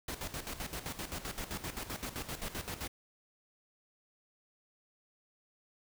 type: noise with tremolo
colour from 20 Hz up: pink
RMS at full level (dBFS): -39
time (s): 0.08-2.88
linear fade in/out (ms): 5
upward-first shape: square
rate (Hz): 7.7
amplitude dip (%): 70
effects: none